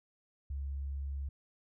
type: tone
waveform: sine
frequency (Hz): 69.3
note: C#2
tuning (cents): 0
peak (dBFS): -35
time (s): 0.5-1.29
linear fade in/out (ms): 5
effects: none